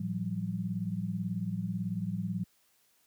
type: tone cluster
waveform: sine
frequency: 111.5 / 172.4 / 190.6 Hz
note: A2 / F3 / G3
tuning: +23 / -22 / -48 cents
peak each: -37 / -35 / -35 dBFS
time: 0-2.44 s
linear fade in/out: 5 ms
effects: white hiss -69 dBFS RMS until 3.06 s + high-pass 60 Hz 12 dB/octave